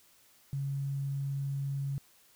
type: tone with quantisation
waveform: sine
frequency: 138.59 Hz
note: C#3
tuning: in tune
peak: -31 dBFS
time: 0.53-1.98 s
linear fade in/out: 0 ms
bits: 10
effects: white hiss -63 dBFS RMS until 2.35 s